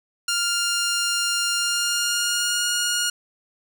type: tone with pitch glide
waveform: 10% pulse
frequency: 1400 to 1431.1 Hz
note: F6 to F6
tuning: +4 to +42 cents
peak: -12 dBFS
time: 0.28-3.1 s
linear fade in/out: 5 ms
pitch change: +38 cents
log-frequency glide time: 1.57-2.66 s
effects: none